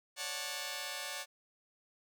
5% pulse chord, D major seventh, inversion third, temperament just, 550.6 / 587.3 / 734.2 / 881 Hz, C#5 / D5 / F#5 / A5, -12 / 0 / -14 / +2 cents, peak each -33 dBFS, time 0.16-1.26 s, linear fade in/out 50 ms, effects none

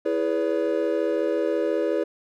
triangle chord, C# minor seventh, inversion first, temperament equal with one note detuned, 329.6 / 415.3 / 493.9 / 568.3 Hz, E4 / G#4 / B4 / C#5, 0 / 0 / 0 / +43 cents, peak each -25 dBFS, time 0.05-2.04 s, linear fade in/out 10 ms, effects none

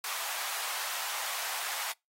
pink high-pass noise, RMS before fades -36 dBFS, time 0.04-1.92 s, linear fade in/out 2 ms, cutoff 770 Hz, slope 24 dB/octave, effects noise-tail reverb RT60 0.2 s tail -25 dB re dry + AAC 48 kbps

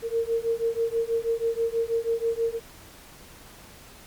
sine beating tone pair, 456.5 / 462.7 Hz, A#4 / A#4, -36 / -13 cents, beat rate 6.2 Hz, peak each -26 dBFS, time 0.02-2.6 s, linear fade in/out 50 ms, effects pink hiss -48 dBFS RMS until 4.06 s + MP3 96 kbps

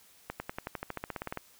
accelerating click train, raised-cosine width 0.5 ms, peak -20 dBFS, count 16, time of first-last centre 0.3-1.373 s, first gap 100 ms, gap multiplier 0.95, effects white hiss -60 dBFS RMS until 1.59 s

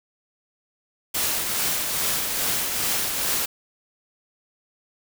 white noise with tremolo, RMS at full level -23 dBFS, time 1.14-3.46 s, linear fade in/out 10 ms, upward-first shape triangle, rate 2.4 Hz, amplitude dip 40%, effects none

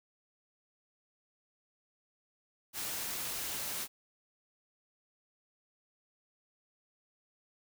white noise, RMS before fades -38 dBFS, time 2.73-3.88 s, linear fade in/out 50 ms, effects none

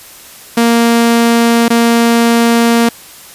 sawtooth tone with dropouts, 233.1 Hz, A#3, in tune, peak -3 dBFS, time 0.57-2.89 s, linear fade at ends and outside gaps 5 ms, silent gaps 1.683-1.702 s, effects white hiss -35 dBFS RMS until 3.34 s + resampled to 32000 Hz

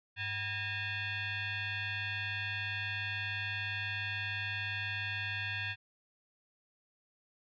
sine tone with frequency modulation, 101 Hz, G#2, 48 cents flat, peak -34 dBFS, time 0.16-5.76 s, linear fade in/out 50 ms, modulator 863 Hz, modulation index 3.6, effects resampled to 11025 Hz

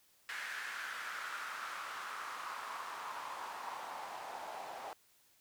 white noise with band-pass filter sweep, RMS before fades -44 dBFS, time 0.29-4.93 s, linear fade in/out 0 ms, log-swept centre 1700 to 740 Hz, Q 3.5, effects white hiss -69 dBFS RMS until 5.4 s

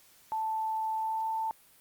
sine tone with pitch glide, 880 to 888.2 Hz, A5 to A5, 0 to +16 cents, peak -29 dBFS, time 0.32-1.51 s, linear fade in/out 0 ms, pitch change +16 cents, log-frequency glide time 0.93-1.28 s, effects white hiss -60 dBFS RMS until 1.8 s + Opus 48 kbps

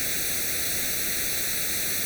white noise with comb filter, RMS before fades -27 dBFS, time 0-2.05 s, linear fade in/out 0 ms, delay 0.49 ms, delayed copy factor +1, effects none

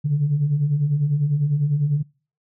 sine beating tone pair, 137 / 147 Hz, C#3 / D3, -20 / +2 cents, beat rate 10 Hz, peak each -24 / -17 dBFS, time 0.04-2.03 s, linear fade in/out 20 ms, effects noise-tail reverb RT60 0.4 s tail -26 dB re dry + tanh soft clip ceiling -11 dBFS

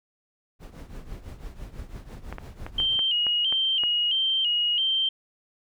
brown noise with tremolo, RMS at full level -36 dBFS, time 0.59-2.98 s, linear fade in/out 50 ms, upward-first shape triangle, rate 6 Hz, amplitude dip 80%
clicks, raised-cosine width 0.5 ms, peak -20 dBFS, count 8, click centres 2.326 / 2.384 / 2.665 / 2.801 / 2.992 / 3.267 / 3.525 / 3.836 s
sine tone with vibrato, 3009 Hz, F#7, 28 cents sharp, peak -21 dBFS, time 2.78-5.09 s, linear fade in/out 5 ms, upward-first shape square, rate 1.5 Hz, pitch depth 72 cents each way
effects none

